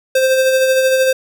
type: tone with tremolo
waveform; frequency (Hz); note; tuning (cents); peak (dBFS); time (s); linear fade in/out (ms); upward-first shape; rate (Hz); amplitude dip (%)
square; 523.3; C5; 0; -10; 0.15-1.13; 5; sine; 13; 35
effects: none